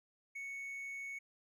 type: tone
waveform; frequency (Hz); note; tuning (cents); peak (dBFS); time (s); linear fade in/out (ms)
triangle; 2217; C#7; 0; -40; 0.35-1.19; 10
effects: none